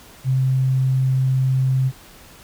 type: tone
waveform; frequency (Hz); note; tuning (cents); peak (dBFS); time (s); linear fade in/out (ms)
sine; 131.2; C3; +5; -15; 0.24-1.92; 50
effects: pink hiss -45 dBFS RMS until 2.43 s